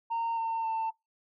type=tone with pitch steps; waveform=sine; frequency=920 / 907.3 / 894.8 Hz; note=A#5 / A#5 / A5; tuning=-23 / -47 / +29 cents; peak=-26 dBFS; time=0.1-0.91 s; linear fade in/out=20 ms; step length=270 ms; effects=noise-tail reverb RT60 0.2 s tail -23 dB re dry + tanh soft clip ceiling -27 dBFS